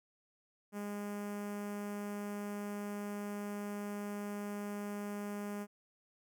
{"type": "tone with notch filter", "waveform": "sawtooth", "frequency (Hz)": 205, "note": "G#3", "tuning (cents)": -22, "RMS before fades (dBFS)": -41, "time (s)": [0.72, 5.67], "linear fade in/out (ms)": 50, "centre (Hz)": 3900, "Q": 0.78, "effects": []}